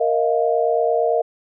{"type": "chord", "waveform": "sine", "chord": "Bb suspended fourth", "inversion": "none", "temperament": "equal with one note detuned", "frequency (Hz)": [466.2, 629.8, 698.5], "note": ["Bb4", "Eb5", "F5"], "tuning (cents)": [0, 21, 0], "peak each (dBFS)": [-19, -20, -21], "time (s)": [0, 1.22], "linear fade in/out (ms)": 10, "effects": []}